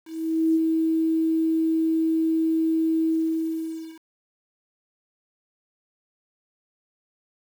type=tone with ADSR envelope; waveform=sine; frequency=322.7 Hz; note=E4; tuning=37 cents flat; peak=-16 dBFS; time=0.05-4.01 s; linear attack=500 ms; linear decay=33 ms; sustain=-3 dB; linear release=910 ms; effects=8-bit